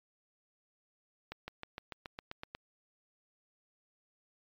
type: accelerating click train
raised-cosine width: 0.3 ms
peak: -25 dBFS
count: 10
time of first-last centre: 1.32-2.55 s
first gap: 160 ms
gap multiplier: 0.96
effects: MP3 96 kbps